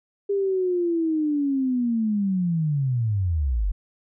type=linear sweep; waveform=sine; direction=down; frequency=404.6 to 42.13 Hz; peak=-20 dBFS; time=0.29-3.72 s; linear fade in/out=10 ms; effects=none